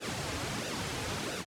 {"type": "noise with flanger", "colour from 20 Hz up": "pink", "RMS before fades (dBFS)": -35, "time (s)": [0, 1.45], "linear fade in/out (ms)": 50, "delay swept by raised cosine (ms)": [0.91, 5.41], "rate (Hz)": 1.5, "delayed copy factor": -0.65, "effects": ["high-pass 80 Hz 12 dB/octave", "low-pass 8000 Hz 12 dB/octave"]}